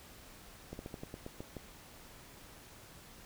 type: slowing click train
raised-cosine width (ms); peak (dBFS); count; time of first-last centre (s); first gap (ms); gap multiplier
2; -29; 9; 0.73-1.567; 61; 1.15
effects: pink hiss -55 dBFS RMS until 3.25 s